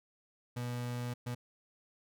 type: tone bursts at uneven times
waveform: 35% pulse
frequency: 121.9 Hz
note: B2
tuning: 22 cents flat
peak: -34 dBFS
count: 2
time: 0.56-1.14 / 1.26-1.35 s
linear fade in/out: 10 ms
effects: none